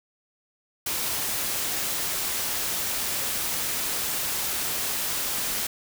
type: noise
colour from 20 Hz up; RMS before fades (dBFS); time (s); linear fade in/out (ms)
white; -28; 0.86-5.67; 5
effects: none